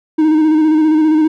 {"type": "tone with vibrato", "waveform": "triangle", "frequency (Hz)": 311.1, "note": "D#4", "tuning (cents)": 0, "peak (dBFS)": -6, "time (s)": [0.18, 1.28], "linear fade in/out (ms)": 10, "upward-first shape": "square", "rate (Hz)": 15, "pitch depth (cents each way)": 30, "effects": []}